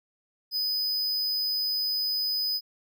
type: tone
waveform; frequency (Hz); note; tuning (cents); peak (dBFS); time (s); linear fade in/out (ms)
square; 5000; D#8; +8; -26; 0.51-2.61; 50
effects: none